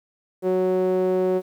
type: tone with band-pass filter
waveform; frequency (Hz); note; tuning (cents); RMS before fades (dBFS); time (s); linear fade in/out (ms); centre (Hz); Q
sawtooth; 185; F#3; 0; -21; 0.42-1.42; 50; 440; 6.9
effects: 9-bit